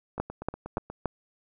two click trains, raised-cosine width 1 ms, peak -13 / -23 dBFS, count 4 / 7, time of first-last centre 0.2-1.057 / 0.18-0.9 s, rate 3.5 / 8.33 Hz, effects none

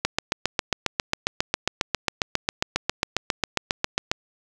click train, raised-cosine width 0.2 ms, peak -3 dBFS, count 31, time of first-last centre 0.05-4.115 s, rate 7.38 Hz, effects none

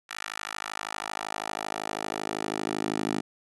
10% pulse tone with high-pass filter sweep, 52.7 Hz, G#1, 26 cents sharp, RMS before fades -33 dBFS, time 0.09-3.21 s, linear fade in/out 10 ms, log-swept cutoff 1600 to 260 Hz, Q 1.4, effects resampled to 24000 Hz

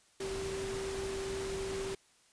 sine tone in noise, 387.1 Hz, G4, 22 cents flat, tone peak -36 dBFS, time 0.2-1.95 s, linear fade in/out 5 ms, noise pink, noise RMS -42 dBFS, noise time 0.2-1.95 s, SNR +3 dB, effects white hiss -66 dBFS RMS until 2.32 s + resampled to 22050 Hz

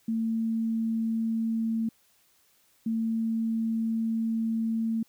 sine tone pair in turn, 225.3 / 225.3 Hz, A3 / A3, +41 / +41 cents, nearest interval unison, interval 0 cents, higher neither, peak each -25 dBFS, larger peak neither, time 0.08-1.89 / 2.86-5.03 s, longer second, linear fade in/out 5 ms, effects white hiss -65 dBFS RMS until 5.08 s

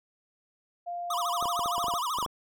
sine tone, 698.5 Hz, F5, in tune, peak -32 dBFS, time 0.86-1.99 s, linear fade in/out 20 ms
square tone with vibrato, 1108.7 Hz, C#6, in tune, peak -29 dBFS, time 1.1-2.26 s, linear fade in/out 5 ms, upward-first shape sine, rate 13 Hz, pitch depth 250 cents each way
clicks, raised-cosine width 1 ms, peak -23 dBFS, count 11, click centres 1.426 / 1.456 / 1.593 / 1.659 / 1.781 / 1.842 / 1.883 / 1.938 / 2.186 / 2.227 / 2.262 s
effects none

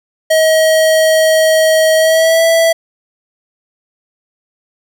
square tone with pitch glide, 635 to 658.5 Hz, D#5 to E5, +35 to -2 cents, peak -8 dBFS, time 0.3-2.73 s, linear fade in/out 10 ms, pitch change +63 cents, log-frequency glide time 1.96-2.44 s, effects none

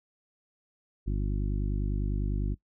harmonic tone, 50 Hz, G1, 35 cents sharp, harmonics 1 / 2 / 3 / 4 / 5 / 6 / 7, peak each -28 / -34 / -38 / -40 / -42 / -44 / -45 dBFS, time 1.06-2.55 s, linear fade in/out 20 ms, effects noise-tail reverb RT60 0.1 s tail -19 dB re dry

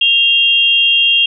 sine tone pair together, 2779 / 3236 Hz, F7 / G#7, -9 / -46 cents, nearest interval minor third, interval 263 cents, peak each -11 dBFS, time 0.01-1.26 s, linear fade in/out 5 ms, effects none

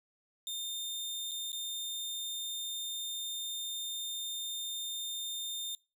sawtooth tone with dropouts, 3626 Hz, A#7, 49 cents flat, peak -33 dBFS, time 0.47-5.75 s, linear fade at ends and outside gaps 1 ms, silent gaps 1.312-1.316 / 1.519-1.529 s, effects noise-tail reverb RT60 0.3 s tail -24 dB re dry

